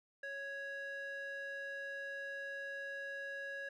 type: tone with band-pass filter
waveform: square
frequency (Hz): 554.4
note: C#5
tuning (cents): 0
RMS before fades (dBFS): -44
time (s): 0.23-3.69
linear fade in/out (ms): 5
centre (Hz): 1400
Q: 5.3
effects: none